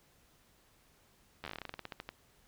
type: slowing click train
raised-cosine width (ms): 0.3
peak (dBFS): -25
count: 18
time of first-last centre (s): 1.44-2.09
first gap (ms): 11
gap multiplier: 1.14
effects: pink hiss -67 dBFS RMS until 2.47 s